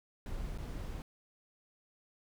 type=noise with dropouts; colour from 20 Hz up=brown; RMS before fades=-40 dBFS; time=0.26-1.02 s; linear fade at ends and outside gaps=1 ms; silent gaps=0.576-0.584 s; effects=none